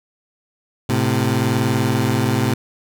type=tone pair together; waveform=20% pulse; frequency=109.48 / 130.2 Hz; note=A2 / C3; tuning=-8 / -8 cents; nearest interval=minor third; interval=300 cents; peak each=-14 dBFS; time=0.89-2.54 s; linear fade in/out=5 ms; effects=none